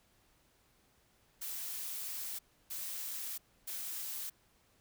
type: noise bursts at uneven times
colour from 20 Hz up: blue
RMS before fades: -41 dBFS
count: 3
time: 1.41-2.39 / 2.7-3.38 / 3.67-4.3 s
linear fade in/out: 10 ms
effects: pink hiss -70 dBFS RMS until 4.8 s